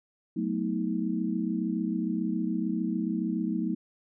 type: chord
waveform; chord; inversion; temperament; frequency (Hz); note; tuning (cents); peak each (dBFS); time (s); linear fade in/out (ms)
sine; B dominant seventh; second; equal with one note detuned; 185 / 220 / 246.9 / 319.3; F#3 / A3 / B3 / D#4; 0 / 0 / 0 / +45; -32 / -31 / -34 / -32; 0.36-3.75; 10
effects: none